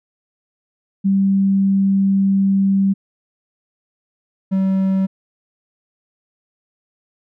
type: tone pair in turn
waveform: sine / triangle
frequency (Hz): 195.2 / 191.4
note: G3 / G3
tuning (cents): -7 / -41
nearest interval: unison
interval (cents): 34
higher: first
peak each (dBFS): -12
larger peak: neither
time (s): 1.04-2.94 / 4.51-5.07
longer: first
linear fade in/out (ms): 20
effects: none